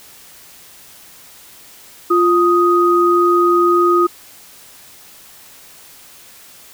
sine tone pair together, 349.2 / 1247.5 Hz, F4 / D#6, 0 / +4 cents, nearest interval octave + minor seventh, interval 2204 cents, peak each -12 / -13 dBFS, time 2.1-4.07 s, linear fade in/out 10 ms, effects white hiss -42 dBFS RMS until 6.73 s

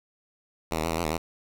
5% pulse tone with pitch steps, 81.1 / 78.4 / 83.5 / 80.2 / 86.1 / 76.3 / 82.8 Hz, E2 / D#2 / E2 / E2 / F2 / D#2 / E2, -28 / +14 / +23 / -47 / -24 / -33 / +8 cents, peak -15 dBFS, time 0.71-1.179 s, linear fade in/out 5 ms, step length 67 ms, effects none

